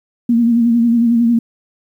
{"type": "tone with vibrato", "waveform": "sine", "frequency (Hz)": 234.1, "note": "A#3", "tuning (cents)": 8, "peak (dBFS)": -9, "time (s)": [0.29, 1.39], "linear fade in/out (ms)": 5, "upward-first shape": "sine", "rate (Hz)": 11, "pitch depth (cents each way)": 45, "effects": ["8-bit"]}